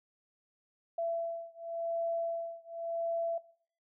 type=beating tone pair; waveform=sine; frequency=670 / 670.91 Hz; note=E5 / E5; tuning=+28 / +30 cents; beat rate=0.91 Hz; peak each=-36 / -37 dBFS; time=0.98-3.38 s; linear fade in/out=5 ms; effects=noise-tail reverb RT60 0.5 s tail -18 dB re dry